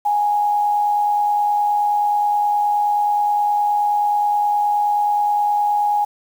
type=tone with amplitude modulation; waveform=sine; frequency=829 Hz; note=G#5; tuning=3 cents flat; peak=-13 dBFS; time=0.05-6.05 s; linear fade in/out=10 ms; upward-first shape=sine; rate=89.5 Hz; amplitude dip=35%; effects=7-bit